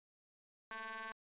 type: ring-modulated tone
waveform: sawtooth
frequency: 220 Hz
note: A3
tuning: in tune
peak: -37 dBFS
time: 0.71-1.12 s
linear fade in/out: 0 ms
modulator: 1330 Hz
effects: resampled to 8000 Hz